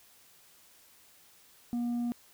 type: tone with tanh clipping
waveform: triangle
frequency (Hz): 239.3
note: A#3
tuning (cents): +46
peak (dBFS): -30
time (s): 1.73-2.12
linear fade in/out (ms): 0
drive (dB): 8
effects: white hiss -60 dBFS RMS until 2.33 s